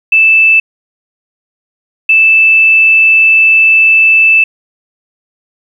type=tone pair in turn; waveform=sine; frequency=2637 / 2637 Hz; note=E7 / E7; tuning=0 / 0 cents; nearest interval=unison; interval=0 cents; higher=neither; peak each=-3 dBFS; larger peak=neither; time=0.12-0.6 / 2.09-4.44 s; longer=second; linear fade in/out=5 ms; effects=7-bit